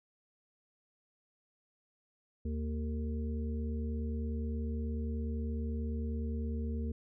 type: harmonic tone with a mistuned harmonic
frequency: 76.4 Hz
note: D#2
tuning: 31 cents flat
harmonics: 1 / 3 / 5 / 6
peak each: -34 / -39 / -50 / -47 dBFS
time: 2.45-6.92 s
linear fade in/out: 5 ms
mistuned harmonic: 5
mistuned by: +31 cents
effects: none